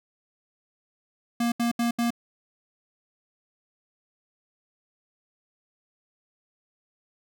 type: tone bursts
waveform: square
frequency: 235.7 Hz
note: A#3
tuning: 19 cents sharp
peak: -23 dBFS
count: 4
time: 1.4-2.105 s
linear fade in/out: 5 ms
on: 120 ms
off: 75 ms
effects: none